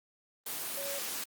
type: tone in noise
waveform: sine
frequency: 560 Hz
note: C#5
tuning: 18 cents sharp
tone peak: -39 dBFS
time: 0.77-0.99 s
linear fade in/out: 5 ms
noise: white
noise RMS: -37 dBFS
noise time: 0.46-1.24 s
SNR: -5 dB
effects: high-pass 200 Hz 12 dB/octave + Opus 24 kbps